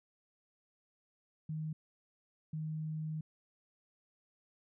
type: tone bursts at uneven times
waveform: sine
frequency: 156.1 Hz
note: D#3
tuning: 6 cents sharp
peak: -36 dBFS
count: 2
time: 1.49-1.73 / 2.53-3.21 s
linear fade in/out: 5 ms
effects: none